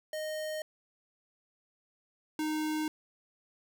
square tone pair in turn, 619 / 308.8 Hz, D#5 / D#4, -9 / -13 cents, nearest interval octave, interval 1204 cents, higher first, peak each -35 / -31 dBFS, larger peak second, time 0.13-0.62 / 2.39-2.88 s, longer neither, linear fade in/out 2 ms, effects none

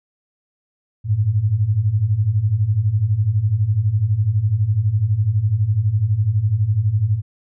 sine beating tone pair, 98 / 110 Hz, G2 / A2, 0 / 0 cents, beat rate 12 Hz, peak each -20 / -16 dBFS, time 1.04-7.22 s, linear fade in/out 50 ms, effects none

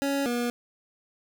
25% pulse tone pair in turn, 278.5 / 240.7 Hz, C#4 / B3, +8 / -44 cents, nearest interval minor third, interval 252 cents, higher first, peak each -21 / -22 dBFS, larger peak first, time 0.02-0.26 / 0.26-0.5 s, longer neither, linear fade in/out 0 ms, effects none

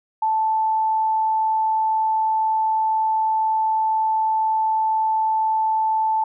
sine tone, 878 Hz, A5, 4 cents flat, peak -17 dBFS, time 0.22-6.24 s, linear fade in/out 5 ms, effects none

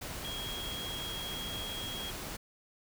sine tone in noise, 3277 Hz, G#7, 24 cents flat, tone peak -39 dBFS, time 0.24-2.11 s, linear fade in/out 10 ms, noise pink, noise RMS -41 dBFS, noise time 0.01-2.37 s, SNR -1 dB, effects none

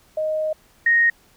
sine tone pair in turn, 622.3 / 1864.8 Hz, D#5 / A#6, 0 / 0 cents, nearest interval octave + perfect fifth, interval 1900 cents, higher second, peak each -20 / -13 dBFS, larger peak second, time 0.17-0.53 / 0.86-1.1 s, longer first, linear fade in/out 5 ms, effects pink hiss -56 dBFS RMS until 1.36 s

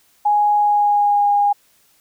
sine tone with pitch glide, 830.6 to 816.3 Hz, G#5 to G#5, 0 to -30 cents, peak -12 dBFS, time 0.25-1.53 s, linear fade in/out 10 ms, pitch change -30 cents, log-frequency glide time 0.56-1.3 s, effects white hiss -57 dBFS RMS until 2 s

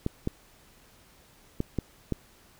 clicks, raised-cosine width 3 ms, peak -14 dBFS, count 5, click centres 0.064 / 0.274 / 1.604 / 1.787 / 2.123 s, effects pink hiss -58 dBFS RMS until 2.59 s

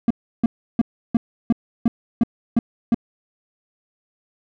triangle tone bursts, 232.2 Hz, A#3, 7 cents flat, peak -10 dBFS, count 9, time 0.08-2.945 s, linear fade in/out 2 ms, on 25 ms, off 330 ms, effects none

